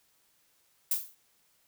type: noise with exponential decay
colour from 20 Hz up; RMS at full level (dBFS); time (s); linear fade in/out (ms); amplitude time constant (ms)
violet; -24; 0.91-1.15; 5; 52
effects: white hiss -69 dBFS RMS until 1.67 s